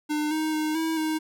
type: tone with pitch steps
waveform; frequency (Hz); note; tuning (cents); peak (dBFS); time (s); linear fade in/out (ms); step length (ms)
square; 301.2 / 312.6 / 308.9 / 322.5 / 313.4; D4 / D#4 / D#4 / E4 / D#4; +44 / +8 / -12 / -38 / +13; -25; 0.09-1.19; 20; 220
effects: none